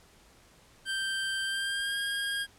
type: tone with pitch glide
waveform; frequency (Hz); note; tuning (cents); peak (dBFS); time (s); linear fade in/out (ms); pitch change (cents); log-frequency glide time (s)
25% pulse; 1568 to 1622.4; G6 to G#6; 0 to -41; -26; 0.85-2.47; 50; +59; 1.44-1.98
effects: pink hiss -59 dBFS RMS until 2.58 s + low-pass 11000 Hz 12 dB/octave